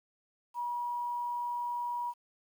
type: tone with quantisation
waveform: sine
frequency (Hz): 963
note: B5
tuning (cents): -44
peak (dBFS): -32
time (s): 0.54-2.14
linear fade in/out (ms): 50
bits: 10
effects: none